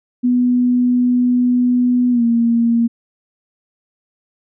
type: tone with pitch glide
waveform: sine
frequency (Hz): 246.9 to 233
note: B3 to A#3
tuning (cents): 0 to -1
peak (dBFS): -11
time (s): 0.23-2.88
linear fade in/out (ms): 20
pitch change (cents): -101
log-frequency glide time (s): 2.11-2.23
effects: none